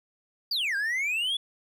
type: exponential two-way sweep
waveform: triangle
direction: down then up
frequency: 4888 to 1568 to 3463 Hz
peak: -24 dBFS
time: 0.51-1.37 s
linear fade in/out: 5 ms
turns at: 0.76 s
effects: none